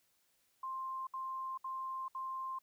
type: tone bursts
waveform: sine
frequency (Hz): 1052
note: C6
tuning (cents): +9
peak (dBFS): -38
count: 4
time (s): 0.63-2.588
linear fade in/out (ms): 5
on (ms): 440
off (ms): 66
effects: white hiss -75 dBFS RMS until 2.62 s